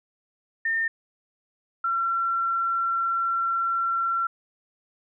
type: tone pair in turn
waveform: sine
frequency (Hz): 1814 / 1359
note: A#6 / F6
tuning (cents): -48 / -48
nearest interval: perfect fourth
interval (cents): 500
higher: first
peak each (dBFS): -22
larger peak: neither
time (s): 0.65-0.88 / 1.84-4.27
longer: second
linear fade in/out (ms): 5
effects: none